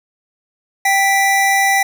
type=tone pair together; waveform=square; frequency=784 / 1975.5 Hz; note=G5 / B6; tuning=0 / 0 cents; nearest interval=octave + major third; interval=1600 cents; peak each=-15 dBFS; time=0.85-1.83 s; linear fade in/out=5 ms; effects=none